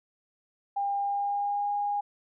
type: tone with pitch glide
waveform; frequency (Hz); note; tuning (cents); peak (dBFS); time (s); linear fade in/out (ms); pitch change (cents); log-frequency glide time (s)
sine; 802 to 817.9; G5 to G#5; +39 to -27; -26; 0.76-2.01; 10; +34; 0.97-1.71
effects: none